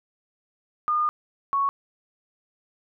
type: tone pair in turn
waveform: sine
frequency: 1217 / 1109.7 Hz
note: D#6 / C#6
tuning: -39 / +2 cents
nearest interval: major second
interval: 159 cents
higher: first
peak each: -20 dBFS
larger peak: neither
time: 0.88-1.09 / 1.53-1.69 s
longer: first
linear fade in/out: 0 ms
effects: none